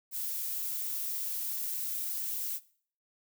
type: noise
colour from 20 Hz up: violet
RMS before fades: -35 dBFS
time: 0.11-2.6 s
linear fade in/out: 50 ms
effects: noise-tail reverb RT60 0.5 s tail -19 dB re dry